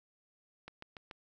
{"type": "click train", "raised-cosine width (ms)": 0.3, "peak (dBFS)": -30, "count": 4, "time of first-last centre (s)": [0.68, 1.112], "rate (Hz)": 6.95, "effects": []}